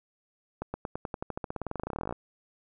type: accelerating click train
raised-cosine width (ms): 1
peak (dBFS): -19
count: 30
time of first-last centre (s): 0.62-2.125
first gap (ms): 120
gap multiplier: 0.93
effects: none